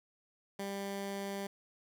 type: tone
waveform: 15% pulse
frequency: 198.1 Hz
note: G3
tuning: 18 cents sharp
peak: -31 dBFS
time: 0.59-1.47 s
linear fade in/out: 5 ms
effects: none